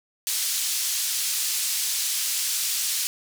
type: band-pass noise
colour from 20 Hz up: pink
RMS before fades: -26 dBFS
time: 0.27-3.07 s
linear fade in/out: 0 ms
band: 4600 to 14000 Hz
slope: 12 dB/octave
effects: none